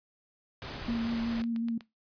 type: noise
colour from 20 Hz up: pink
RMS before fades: -40 dBFS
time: 0.62-1.42 s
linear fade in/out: 0 ms
type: tone with vibrato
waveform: sine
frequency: 230.9 Hz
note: A#3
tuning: 16 cents flat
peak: -28 dBFS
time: 0.88-1.78 s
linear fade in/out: 5 ms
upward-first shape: square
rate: 5.4 Hz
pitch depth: 13 cents each way
type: click train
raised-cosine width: 0.2 ms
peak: -29 dBFS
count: 7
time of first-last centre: 1.07-1.808 s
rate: 8.13 Hz
effects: noise-tail reverb RT60 0.2 s tail -19 dB re dry + resampled to 11025 Hz